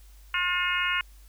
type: harmonic tone with a mistuned harmonic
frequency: 357.3 Hz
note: F4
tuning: 40 cents sharp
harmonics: 3 / 4 / 5 / 6 / 7 / 8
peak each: -32 / -29 / -33 / -31 / -32 / -31 dBFS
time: 0.34-1.01 s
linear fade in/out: 2 ms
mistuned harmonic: 7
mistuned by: +22 cents
effects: added 50 Hz sine -48 dBFS peak until 1.28 s + white hiss -60 dBFS RMS until 1.28 s